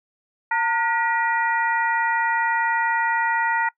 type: harmonic tone with a mistuned harmonic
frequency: 478.9 Hz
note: A#4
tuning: 47 cents sharp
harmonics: 2 / 3 / 4 / 5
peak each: -21 / -25 / -24 / -35 dBFS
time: 0.51-3.69 s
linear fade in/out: 5 ms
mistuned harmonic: 2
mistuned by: -86 cents
effects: noise-tail reverb RT60 0.1 s tail -23 dB re dry